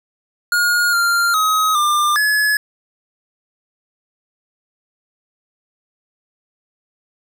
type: tone with pitch steps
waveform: square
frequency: 1432 / 1392 / 1267 / 1196 / 1701 Hz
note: F6 / F6 / D#6 / D6 / G#6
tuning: +43 / -6 / +31 / +31 / +41 cents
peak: -14 dBFS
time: 0.52-2.57 s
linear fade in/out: 2 ms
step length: 410 ms
effects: none